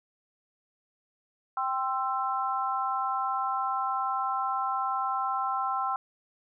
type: chord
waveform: sine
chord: C major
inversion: second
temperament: equal with one note detuned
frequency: 784 / 1046.5 / 1330 Hz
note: G5 / C6 / E6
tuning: 0 / 0 / +15 cents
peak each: -31 dBFS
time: 1.57-5.96 s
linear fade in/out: 2 ms
effects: none